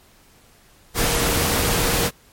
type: tone in noise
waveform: sine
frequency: 470.6 Hz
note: A#4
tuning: 16 cents sharp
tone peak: -29 dBFS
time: 0.94-2.11 s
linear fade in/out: 50 ms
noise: pink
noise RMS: -20 dBFS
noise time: 0.94-2.11 s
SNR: -12 dB
effects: pink hiss -53 dBFS RMS until 2.32 s + MP3 64 kbps